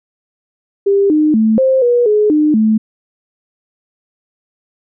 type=tone with pitch steps; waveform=sine; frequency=398 / 305.6 / 219.8 / 526 / 483.2 / 421.7 / 303 / 218 Hz; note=G4 / D#4 / A3 / C5 / B4 / G#4 / D#4 / A3; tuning=+26 / -31 / -2 / +9 / -38 / +26 / -46 / -16 cents; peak=-8 dBFS; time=0.86-2.78 s; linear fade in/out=10 ms; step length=240 ms; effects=none